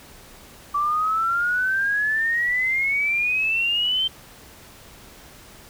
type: exponential sweep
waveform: sine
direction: up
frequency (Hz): 1153 to 3136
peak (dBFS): -19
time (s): 0.74-4.08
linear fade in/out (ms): 10
effects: pink hiss -46 dBFS RMS until 5.69 s